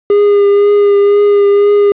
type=tone with vibrato; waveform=triangle; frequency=407 Hz; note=G#4; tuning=35 cents flat; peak=-3 dBFS; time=0.1-1.92 s; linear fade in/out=2 ms; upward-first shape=triangle; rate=2 Hz; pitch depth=21 cents each way; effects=resampled to 8000 Hz + 7-bit